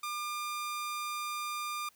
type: tone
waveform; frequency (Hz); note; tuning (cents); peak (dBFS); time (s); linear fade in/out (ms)
sawtooth; 1200; D6; +37; -31; 0.03-1.89; 5
effects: white hiss -66 dBFS RMS until 1.95 s